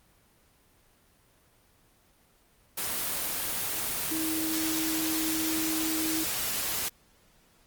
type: tone in noise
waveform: sine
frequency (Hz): 318.6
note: D#4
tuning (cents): +41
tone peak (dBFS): -30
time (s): 4.11-6.24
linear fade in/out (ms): 10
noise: white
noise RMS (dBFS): -31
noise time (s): 2.77-6.89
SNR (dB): -2
effects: pink hiss -63 dBFS RMS until 7.66 s + Opus 24 kbps